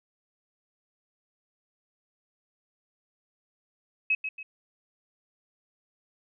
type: tone with echo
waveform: sine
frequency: 2563 Hz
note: E7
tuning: 49 cents flat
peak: -21 dBFS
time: 4.1-4.15 s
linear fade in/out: 5 ms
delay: 140 ms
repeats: 2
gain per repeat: -8 dB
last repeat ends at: 4.43 s
effects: none